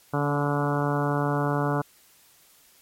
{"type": "harmonic tone with a mistuned harmonic", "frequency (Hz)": 144.8, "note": "D3", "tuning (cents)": -24, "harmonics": [1, 2, 3, 4, 5, 6, 7, 8, 9, 10], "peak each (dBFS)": [-26, -29, -31, -32, -33, -34, -34, -35, -36, -36], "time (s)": [0.13, 1.82], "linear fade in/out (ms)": 10, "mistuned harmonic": 2, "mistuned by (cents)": -17, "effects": ["white hiss -57 dBFS RMS until 2.81 s", "MP3 64 kbps"]}